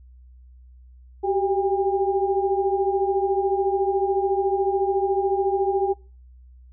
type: tone cluster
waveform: sine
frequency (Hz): 381.2 / 395.1 / 803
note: G4 / G4 / G5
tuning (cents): -48 / +14 / +41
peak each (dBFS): -22 / -25 / -25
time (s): 1.23-5.94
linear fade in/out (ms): 20
effects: noise-tail reverb RT60 0.4 s tail -26 dB re dry + added 62 Hz sine -45 dBFS peak until 6.72 s